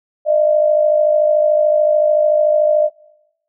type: tone pair together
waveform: sine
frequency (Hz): 605.7 / 659.3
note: D#5 / E5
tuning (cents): -47 / 0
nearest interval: minor second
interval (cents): 147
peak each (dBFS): -11 / -17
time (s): 0.25-2.9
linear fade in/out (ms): 50
effects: noise-tail reverb RT60 0.9 s tail -26 dB re dry